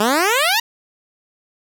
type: exponential sweep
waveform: 10% pulse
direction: up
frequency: 200.7 to 961 Hz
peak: -6 dBFS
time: 0-0.6 s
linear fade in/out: 5 ms
effects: none